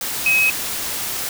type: tone in noise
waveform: sine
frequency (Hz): 2549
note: D#7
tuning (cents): +41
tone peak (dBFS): -13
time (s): 0.26-0.5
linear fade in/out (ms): 2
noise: white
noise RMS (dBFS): -25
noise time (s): 0.01-1.29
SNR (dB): +9
effects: none